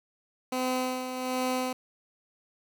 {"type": "tone with tremolo", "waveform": "15% pulse", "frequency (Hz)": 255.4, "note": "C4", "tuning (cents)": -42, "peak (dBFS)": -20, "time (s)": [0.52, 1.73], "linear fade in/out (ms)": 5, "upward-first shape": "sine", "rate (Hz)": 1.3, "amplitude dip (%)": 55, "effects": []}